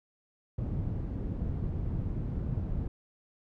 white low-pass noise, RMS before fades -33 dBFS, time 0.58-2.88 s, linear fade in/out 5 ms, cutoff 130 Hz, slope 12 dB/octave, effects none

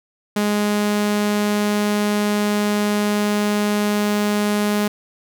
sawtooth tone, 207.7 Hz, G#3, in tune, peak -13 dBFS, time 0.36-4.88 s, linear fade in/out 5 ms, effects none

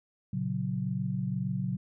sine chord, F# major, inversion first, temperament equal, 116.54 / 138.59 / 185 Hz, A#2 / C#3 / F#3, 0 / 0 / 0 cents, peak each -35 / -33 / -32 dBFS, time 0.33-1.77 s, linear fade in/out 5 ms, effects none

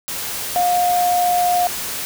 sine tone in noise, 712 Hz, F5, 33 cents sharp, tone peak -14 dBFS, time 0.56-1.67 s, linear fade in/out 0 ms, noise white, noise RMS -26 dBFS, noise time 0.08-2.05 s, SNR +9 dB, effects none

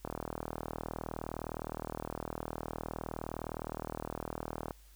click train, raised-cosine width 1 ms, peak -23 dBFS, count 185, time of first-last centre 0.05-4.708 s, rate 39.5 Hz, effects added 50 Hz sine -56 dBFS peak until 4.95 s + white hiss -64 dBFS RMS until 4.95 s

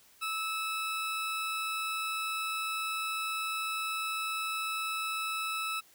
20% pulse tone, 1306 Hz, E6, 17 cents flat, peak -27 dBFS, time 0.21-5.81 s, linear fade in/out 20 ms, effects white hiss -61 dBFS RMS until 5.94 s

